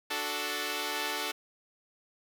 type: chord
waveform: 5% pulse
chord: D major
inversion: none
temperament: equal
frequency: 293.7 / 370 / 440 Hz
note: D4 / F#4 / A4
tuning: 0 / 0 / 0 cents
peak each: -26 / -26 / -23 dBFS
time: 0.1-1.32 s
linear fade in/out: 10 ms
effects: none